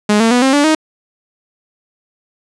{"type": "tone with pitch steps", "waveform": "sawtooth", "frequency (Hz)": [209, 226.6, 245.7, 266.4, 288.8, 313.1], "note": ["G#3", "A#3", "B3", "C4", "D4", "D#4"], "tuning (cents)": [11, -49, -9, 31, -29, 11], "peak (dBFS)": -5, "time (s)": [0.09, 0.75], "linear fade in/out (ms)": 5, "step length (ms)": 110, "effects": ["resampled to 22050 Hz", "7-bit"]}